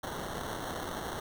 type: noise with sample-and-hold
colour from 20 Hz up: white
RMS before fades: -38 dBFS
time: 0.03-1.2 s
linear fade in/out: 5 ms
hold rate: 2450 Hz
effects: none